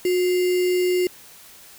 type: tone with sample-and-hold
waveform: sine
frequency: 362.5 Hz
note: F#4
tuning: 35 cents flat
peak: -17 dBFS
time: 0.05-1.07 s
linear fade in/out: 2 ms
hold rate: 2450 Hz
effects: white hiss -46 dBFS RMS until 1.78 s